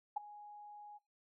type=tone with ADSR envelope; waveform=sine; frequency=830.6 Hz; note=G#5; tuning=in tune; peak=-31 dBFS; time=0.16-0.99 s; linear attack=10 ms; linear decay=12 ms; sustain=-19 dB; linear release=27 ms; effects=noise-tail reverb RT60 0.2 s tail -18 dB re dry